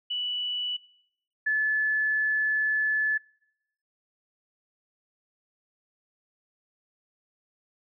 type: tone pair in turn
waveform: sine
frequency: 2958 / 1729 Hz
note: F#7 / A6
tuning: -1 / -31 cents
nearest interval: major sixth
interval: 930 cents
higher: first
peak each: -27 / -22 dBFS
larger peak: second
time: 0.1-0.77 / 1.46-3.18 s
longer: second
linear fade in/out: 10 ms
effects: noise-tail reverb RT60 0.8 s tail -24 dB re dry